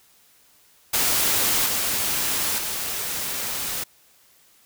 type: noise with level steps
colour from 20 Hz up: white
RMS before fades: -21 / -24 / -28 dBFS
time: 0.93-3.84 s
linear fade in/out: 10 ms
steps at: 1.66 / 2.58 s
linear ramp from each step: 2 ms
effects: white hiss -57 dBFS RMS until 4.65 s